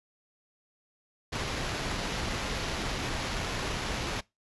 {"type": "noise with sample-and-hold", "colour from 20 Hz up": "pink", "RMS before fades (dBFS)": -33, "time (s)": [1.32, 4.21], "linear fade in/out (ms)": 10, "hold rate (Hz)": 8820, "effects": ["noise-tail reverb RT60 0.2 s tail -22 dB re dry", "resampled to 24000 Hz"]}